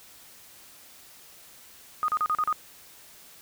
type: tone bursts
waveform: sine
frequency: 1239 Hz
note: D#6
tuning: 8 cents flat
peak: -22 dBFS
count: 6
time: 2.03-2.527 s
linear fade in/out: 0 ms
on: 52 ms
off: 37 ms
effects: white hiss -51 dBFS RMS until 3.41 s